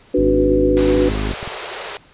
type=chord; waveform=sine; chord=B minor; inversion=first; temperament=equal; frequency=293.7 / 370 / 493.9 Hz; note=D4 / F#4 / B4; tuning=0 / 0 / 0 cents; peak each=-17 dBFS; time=0.14-1.09 s; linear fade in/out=5 ms
type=harmonic tone; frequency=51.7 Hz; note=G#1; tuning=7 cents flat; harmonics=1 / 2 / 3 / 4 / 5 / 6 / 7 / 8; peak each=-21 / -27 / -34 / -29 / -28 / -33 / -31 / -32 dBFS; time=0.17-1.33 s; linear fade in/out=10 ms
type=high-pass noise; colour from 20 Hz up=pink; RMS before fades=-28 dBFS; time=0.77-1.97 s; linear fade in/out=0 ms; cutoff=360 Hz; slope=96 dB/octave
type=clicks; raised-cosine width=5 ms; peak=-19 dBFS; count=5; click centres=0.974 / 1.11 / 1.336 / 1.429 / 1.476 s
effects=pink hiss -49 dBFS RMS until 2.13 s + resampled to 8000 Hz